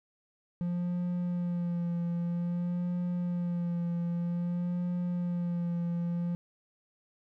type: tone with vibrato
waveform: triangle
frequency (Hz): 174.3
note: F3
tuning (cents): -3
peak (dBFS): -27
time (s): 0.61-6.35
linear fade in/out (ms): 0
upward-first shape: sine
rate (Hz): 0.52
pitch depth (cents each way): 27
effects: none